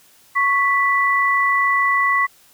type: tone pair together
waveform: sine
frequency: 1108.7 / 1975.5 Hz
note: C#6 / B6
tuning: 0 / 0 cents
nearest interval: minor seventh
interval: 1000 cents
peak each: -17 / -17 dBFS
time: 0.35-2.27 s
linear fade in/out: 20 ms
effects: white hiss -52 dBFS RMS until 2.53 s